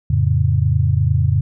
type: chord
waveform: sine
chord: F augmented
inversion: none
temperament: equal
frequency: 87.31 / 110 / 138.59 Hz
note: F2 / A2 / C#3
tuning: 0 / 0 / 0 cents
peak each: -17 dBFS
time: 0.1-1.41 s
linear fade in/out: 5 ms
effects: none